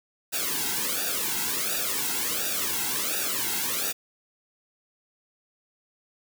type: noise with flanger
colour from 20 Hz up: white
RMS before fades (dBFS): -28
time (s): 0.32-3.93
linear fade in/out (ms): 20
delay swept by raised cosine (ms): 0.94 to 1.71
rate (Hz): 1.4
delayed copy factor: -1
effects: none